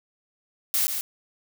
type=noise with echo; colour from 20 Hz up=blue; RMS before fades=-23 dBFS; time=0.74-0.87 s; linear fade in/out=0 ms; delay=140 ms; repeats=1; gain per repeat=-6 dB; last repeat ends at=1.01 s; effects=none